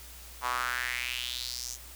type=tone with high-pass filter sweep; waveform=sawtooth; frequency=123.5 Hz; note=B2; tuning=in tune; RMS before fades=-34 dBFS; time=0.41-1.78 s; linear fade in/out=50 ms; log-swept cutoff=970 to 6700 Hz; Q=3.9; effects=added 60 Hz sine -49 dBFS peak until 1.95 s + white hiss -49 dBFS RMS until 1.95 s